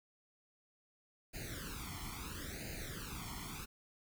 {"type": "noise with flanger", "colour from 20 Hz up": "pink", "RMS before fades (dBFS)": -45, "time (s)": [1.33, 3.66], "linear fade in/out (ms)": 20, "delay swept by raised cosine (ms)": [0.44, 0.94], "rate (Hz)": 0.74, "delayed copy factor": 0.95, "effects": []}